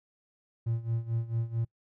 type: tone with tremolo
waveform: triangle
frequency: 115.2 Hz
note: A#2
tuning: 20 cents flat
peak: -23 dBFS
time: 0.66-1.65 s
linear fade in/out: 10 ms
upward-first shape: sine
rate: 4.5 Hz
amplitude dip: 85%
effects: noise-tail reverb RT60 0.1 s tail -25 dB re dry + tanh soft clip ceiling -19 dBFS